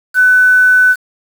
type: tone with quantisation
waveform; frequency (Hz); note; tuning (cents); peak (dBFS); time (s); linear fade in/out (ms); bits
sine; 1500; F#6; +23; -5; 0.14-0.96; 50; 5
effects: none